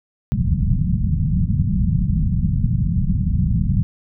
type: low-pass noise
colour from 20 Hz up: white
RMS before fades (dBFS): -18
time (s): 0.32-3.83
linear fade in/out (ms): 0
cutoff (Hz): 190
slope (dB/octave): 48
effects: none